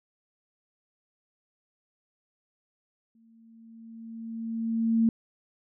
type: tone with exponential growth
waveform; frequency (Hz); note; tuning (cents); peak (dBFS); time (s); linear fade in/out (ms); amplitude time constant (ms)
sine; 226.9; A#3; -47; -18; 3.15-5.09; 2; 420
effects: none